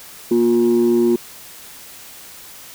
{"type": "tone pair together", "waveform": "sine", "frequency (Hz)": [236.6, 354.6], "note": ["A#3", "F4"], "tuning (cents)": [26, 26], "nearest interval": "perfect fifth", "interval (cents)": 700, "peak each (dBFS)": [-15, -12], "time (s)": [0.31, 1.16], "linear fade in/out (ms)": 5, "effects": ["tanh soft clip ceiling -8 dBFS", "white hiss -39 dBFS RMS until 2.74 s"]}